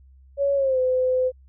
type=tone with pitch glide; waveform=sine; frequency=560 to 510.6 Hz; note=C#5 to C5; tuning=+18 to -42 cents; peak=-18 dBFS; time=0.37-1.32 s; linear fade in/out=50 ms; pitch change=-160 cents; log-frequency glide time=0.55-0.79 s; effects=added 66 Hz sine -48 dBFS peak until 1.48 s